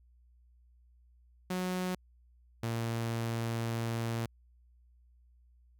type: tone pair in turn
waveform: sawtooth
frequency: 183 / 115.28 Hz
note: F#3 / A#2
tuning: -19 / -19 cents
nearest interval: minor sixth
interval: 800 cents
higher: first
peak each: -28 dBFS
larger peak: neither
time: 1.5-1.95 / 2.63-4.26 s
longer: second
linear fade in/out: 5 ms
effects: added 60 Hz sine -60 dBFS peak until 5.79 s